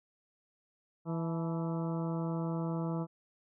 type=harmonic tone with a mistuned harmonic; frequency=164.81 Hz; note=E3; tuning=in tune; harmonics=1 / 2 / 3 / 4 / 5 / 6 / 7 / 8; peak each=-33 / -39 / -43 / -45 / -47 / -49 / -50 / -51 dBFS; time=1.05-3.07 s; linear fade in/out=50 ms; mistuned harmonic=5; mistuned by=+78 cents; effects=none